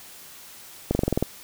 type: slowing click train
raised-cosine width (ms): 2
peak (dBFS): -8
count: 8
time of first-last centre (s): 0.91-1.226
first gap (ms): 40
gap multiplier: 1.04
effects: white hiss -45 dBFS RMS until 1.43 s